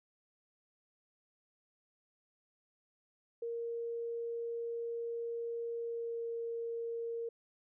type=tone with pitch glide; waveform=sine; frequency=466.2 to 463.5 Hz; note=A#4 to A#4; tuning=0 to -10 cents; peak=-36 dBFS; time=3.42-7.29 s; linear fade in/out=5 ms; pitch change=-10 cents; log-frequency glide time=5.77-6.26 s; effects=none